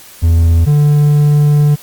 triangle tone pair in turn, 83.2 / 147.31 Hz, E2 / D3, +17 / +6 cents, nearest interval minor seventh, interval 989 cents, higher second, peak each -4 dBFS, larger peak neither, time 0.22-0.66 / 0.66-1.76 s, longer second, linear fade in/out 20 ms, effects white hiss -37 dBFS RMS until 1.82 s + Opus 48 kbps

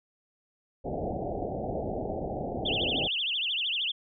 white low-pass noise, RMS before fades -33 dBFS, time 0.84-3.08 s, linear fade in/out 10 ms, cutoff 780 Hz, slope 96 dB/octave
sine tone with vibrato, 3078 Hz, G7, 32 cents flat, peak -27 dBFS, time 2.65-3.92 s, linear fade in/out 10 ms, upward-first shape triangle, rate 13 Hz, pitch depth 290 cents each way
effects none

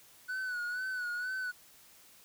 triangle tone with vibrato, 1482 Hz, F#6, 2 cents sharp, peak -32 dBFS, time 0.28-1.52 s, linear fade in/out 20 ms, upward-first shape sine, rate 2.1 Hz, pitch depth 55 cents each way, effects white hiss -59 dBFS RMS until 2.24 s

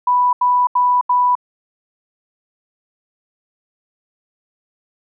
sine tone bursts, 987.8 Hz, B5, in tune, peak -11 dBFS, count 4, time 0.07-1.353 s, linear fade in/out 5 ms, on 260 ms, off 81 ms, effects none

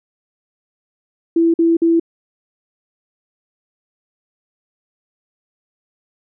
sine tone bursts, 332.8 Hz, E4, 17 cents sharp, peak -10 dBFS, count 3, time 1.36-1.998 s, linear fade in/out 5 ms, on 180 ms, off 49 ms, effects none

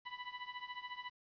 20% pulse tone with tremolo, 990 Hz, B5, 4 cents sharp, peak -35 dBFS, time 0.05-1.1 s, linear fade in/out 20 ms, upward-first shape triangle, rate 14 Hz, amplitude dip 90%, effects resampled to 11025 Hz + 11-bit

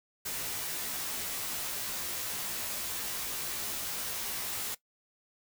white noise with comb filter, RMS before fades -36 dBFS, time 0.25-4.75 s, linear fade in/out 10 ms, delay 16 ms, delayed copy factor -0.95, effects noise-tail reverb RT60 0.1 s tail -18 dB re dry

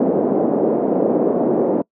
white band-pass noise, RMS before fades -17 dBFS, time 0-1.82 s, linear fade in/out 5 ms, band 210 to 550 Hz, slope 24 dB/octave, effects noise-tail reverb RT60 0.1 s tail -25 dB re dry

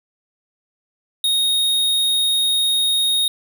square tone, 3729 Hz, A#7, in tune, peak -16 dBFS, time 1.24-3.28 s, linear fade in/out 2 ms, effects none

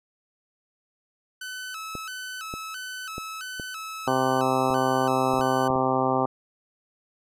sawtooth tone with vibrato, 1400 Hz, F6, 4 cents sharp, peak -30 dBFS, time 1.41-5.68 s, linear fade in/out 5 ms, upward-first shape square, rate 1.5 Hz, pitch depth 130 cents each way
clicks, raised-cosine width 2 ms, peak -21 dBFS, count 9, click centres 1.953 / 2.539 / 3.181 / 3.598 / 4.705 / 5.339 / 5.394 / 5.703 / 5.758 s
harmonic tone, 130.6 Hz, C3, 3 cents flat, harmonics 1 / 2 / 3 / 4 / 5 / 6 / 7 / 8 / 9, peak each -33 / -28 / -29 / -29 / -30 / -27 / -30 / -32 / -30 dBFS, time 4.07-6.26 s, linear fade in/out 5 ms
effects resampled to 32000 Hz

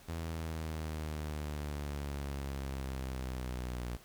sawtooth linear sweep, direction down, 82.9 to 59.9 Hz, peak -33 dBFS, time 0.08-3.97 s, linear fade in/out 10 ms, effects pink hiss -58 dBFS RMS until 4.04 s

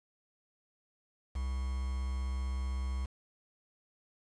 triangle tone with quantisation, 65.41 Hz, C2, in tune, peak -30 dBFS, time 1.35-3.06 s, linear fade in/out 10 ms, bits 8, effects resampled to 22050 Hz

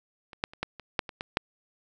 clicks, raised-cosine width 0.3 ms, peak -28 / -10 / -30 / -13 / -26 / -8 / -23 / -17 / -7 dBFS, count 9, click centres 0.332 / 0.439 / 0.535 / 0.63 / 0.797 / 0.992 / 1.092 / 1.209 / 1.371 s, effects none

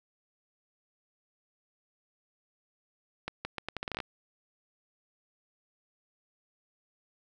accelerating click train, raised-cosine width 0.3 ms, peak -18 dBFS, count 12, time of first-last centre 3.28-4.002 s, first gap 170 ms, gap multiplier 0.78, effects none

